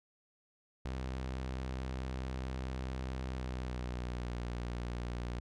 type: tone with pitch glide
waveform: sawtooth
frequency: 64.6 to 59.93 Hz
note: C2 to A#1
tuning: -21 to +49 cents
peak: -33 dBFS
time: 0.85-5.4 s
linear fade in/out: 5 ms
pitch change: -130 cents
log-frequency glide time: 3.23-4.37 s
effects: low-pass 6000 Hz 12 dB/octave